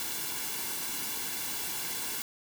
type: noise with comb filter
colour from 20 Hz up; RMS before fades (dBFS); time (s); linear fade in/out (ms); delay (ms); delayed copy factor
white; -35; 0-2.22; 0; 1.6; -0.6
effects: none